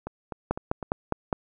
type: two click trains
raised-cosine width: 1 ms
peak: -19 / -10 dBFS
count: 4 / 5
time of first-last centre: 0.07-0.828 / 0.51-1.328 s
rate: 3.96 / 4.89 Hz
effects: none